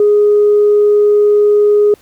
sine tone, 415.3 Hz, G#4, in tune, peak -5 dBFS, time 0-1.94 s, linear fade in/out 2 ms, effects tanh soft clip ceiling -2 dBFS + pink hiss -48 dBFS RMS until 2.01 s

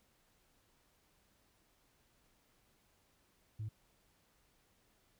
sine tone, 107.7 Hz, A2, 37 cents flat, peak -37 dBFS, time 3.59-3.69 s, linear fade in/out 10 ms, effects tanh soft clip ceiling -36 dBFS + pink hiss -73 dBFS RMS until 5.19 s

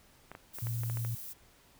clicks, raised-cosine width 0.5 ms, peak -29 dBFS, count 8, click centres 0.316 / 0.351 / 0.586 / 0.67 / 0.835 / 0.899 / 0.972 / 1.049 s
violet noise, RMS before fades -44 dBFS, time 0.53-1.34 s, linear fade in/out 20 ms
sine tone, 115.9 Hz, A#2, 10 cents flat, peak -32 dBFS, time 0.62-1.15 s, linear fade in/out 5 ms
effects pink hiss -62 dBFS RMS until 1.79 s

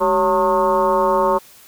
sine tone with frequency modulation, 733 Hz, F#5, 16 cents flat, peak -13 dBFS, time 0-1.39 s, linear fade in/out 20 ms, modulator 175 Hz, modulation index 2.3, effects white hiss -46 dBFS RMS until 1.67 s

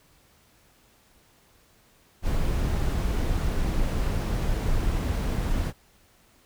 brown noise, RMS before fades -25 dBFS, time 2.22-5.73 s, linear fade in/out 50 ms, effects pink hiss -60 dBFS RMS until 6.45 s

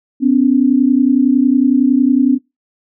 sine tone pair together, 252.4 / 283.3 Hz, B3 / C#4, +38 / +38 cents, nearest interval major second, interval 200 cents, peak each -11 dBFS, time 0.2-2.39 s, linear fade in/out 50 ms, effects noise-tail reverb RT60 0.2 s tail -18 dB re dry

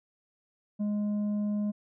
sine tone with tanh clipping, 207.7 Hz, G#3, in tune, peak -28 dBFS, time 0.79-1.72 s, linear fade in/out 20 ms, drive 5 dB, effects none

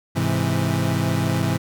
30% pulse chord, Ab augmented, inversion none, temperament equal, 103.83 / 130.81 / 164.81 Hz, Ab2 / C3 / E3, 0 / 0 / 0 cents, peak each -21 dBFS, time 0.15-1.58 s, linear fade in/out 20 ms, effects none

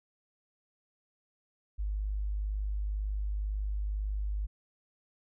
sine tone, 51 Hz, G#1, 31 cents flat, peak -30 dBFS, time 1.78-4.47 s, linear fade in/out 20 ms, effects none

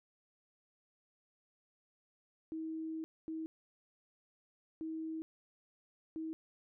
sine tone bursts at uneven times, 319.8 Hz, D#4, 48 cents sharp, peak -38 dBFS, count 4, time 2.52-3.04 / 3.28-3.46 / 4.81-5.22 / 6.16-6.33 s, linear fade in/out 0 ms, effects none

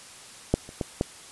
clicks, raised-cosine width 2 ms, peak -6 / -28 / -13 / -9 dBFS, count 4, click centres 0.54 / 0.691 / 0.812 / 1.011 s, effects white hiss -46 dBFS RMS until 1.31 s + resampled to 24000 Hz

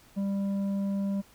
sine tone with tanh clipping, 197.8 Hz, G3, 16 cents sharp, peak -28 dBFS, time 0.16-1.22 s, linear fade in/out 20 ms, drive 7 dB, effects pink hiss -58 dBFS RMS until 1.34 s

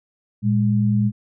sine tone pair together, 115.2 / 205.3 Hz, A#2 / G#3, -20 / -20 cents, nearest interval minor seventh, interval 1000 cents, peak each -18 dBFS, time 0.42-1.12 s, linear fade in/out 50 ms, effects none

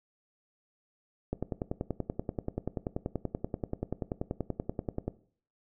click train, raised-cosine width 2 ms, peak -18 dBFS, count 40, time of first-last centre 1.33-5.08 s, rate 10.4 Hz, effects noise-tail reverb RT60 0.5 s tail -18 dB re dry

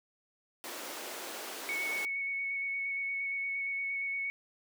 pink high-pass noise, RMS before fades -42 dBFS, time 0.64-2.05 s, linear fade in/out 0 ms, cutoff 320 Hz, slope 24 dB/octave
sine tone with vibrato, 2217 Hz, C#7, in tune, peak -32 dBFS, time 1.69-4.3 s, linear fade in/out 0 ms, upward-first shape square, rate 8.6 Hz, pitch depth 10 cents each way
effects none

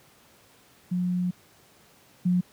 sine tone pair in turn, 179.5 / 179.5 Hz, F3 / F3, +48 / +48 cents, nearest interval unison, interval 0 cents, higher neither, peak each -23 / -19 dBFS, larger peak second, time 0.91-1.31 / 2.25-2.41 s, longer first, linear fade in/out 10 ms, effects pink hiss -57 dBFS RMS until 2.52 s + high-pass 100 Hz 12 dB/octave

